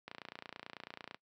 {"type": "click train", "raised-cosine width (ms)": 0.3, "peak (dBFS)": -28, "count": 32, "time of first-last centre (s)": [0.08, 1.145], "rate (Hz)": 29.1, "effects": ["noise-tail reverb RT60 0.1 s tail -20 dB re dry", "high-pass 150 Hz 12 dB/octave"]}